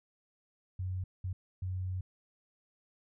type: tone bursts at uneven times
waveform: sine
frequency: 92.5 Hz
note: F#2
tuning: in tune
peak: -33 dBFS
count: 3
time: 0.79-1.04 / 1.24-1.33 / 1.62-2.01 s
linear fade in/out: 5 ms
effects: none